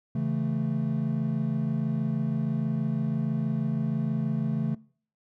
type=chord; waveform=triangle; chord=A major; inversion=first; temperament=equal; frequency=138.59 / 164.81 / 220 Hz; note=C#3 / E3 / A3; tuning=0 / 0 / 0 cents; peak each=-27 / -29 / -28 dBFS; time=0.15-4.75 s; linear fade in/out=5 ms; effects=noise-tail reverb RT60 0.5 s tail -22 dB re dry